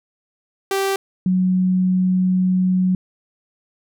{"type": "tone pair in turn", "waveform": ["sawtooth", "sine"], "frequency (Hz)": [390, 184.48], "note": ["G4", "F#3"], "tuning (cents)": [-9, -5], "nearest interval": "octave + minor second", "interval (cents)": 1296, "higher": "first", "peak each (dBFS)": -14, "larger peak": "neither", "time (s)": [[0.71, 0.96], [1.26, 2.95]], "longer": "second", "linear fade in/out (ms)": 2, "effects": []}